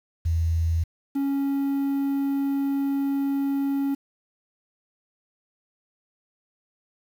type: tone pair in turn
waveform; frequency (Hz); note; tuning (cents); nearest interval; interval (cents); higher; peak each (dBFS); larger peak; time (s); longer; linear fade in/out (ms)
sine / triangle; 82.41 / 277.2; E2 / C#4; 0 / 0; octave + major sixth; 2100; second; -20; neither; 0.25-0.84 / 1.15-3.95; second; 10
effects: 8-bit